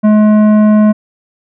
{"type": "tone with tanh clipping", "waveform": "sine", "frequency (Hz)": 212.5, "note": "G#3", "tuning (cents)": 40, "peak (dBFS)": -6, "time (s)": [0.03, 0.93], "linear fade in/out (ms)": 20, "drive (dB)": 12, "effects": []}